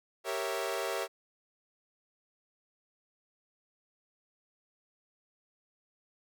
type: chord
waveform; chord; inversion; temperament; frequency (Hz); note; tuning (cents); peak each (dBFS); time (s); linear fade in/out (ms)
sawtooth; G diminished seventh; none; equal; 392 / 466.2 / 554.4 / 659.3; G4 / Bb4 / Db5 / Fb5; 0 / 0 / 0 / 0; -34; 0.24-1.08; 50
effects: none